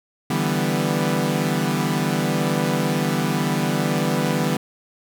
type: chord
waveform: sawtooth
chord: E minor seventh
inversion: third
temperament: equal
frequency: 146.83 / 164.81 / 196 / 246.9 Hz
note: D3 / E3 / G3 / B3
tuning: 0 / 0 / 0 / 0 cents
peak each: -21 dBFS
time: 0.3-4.57 s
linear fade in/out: 5 ms
effects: none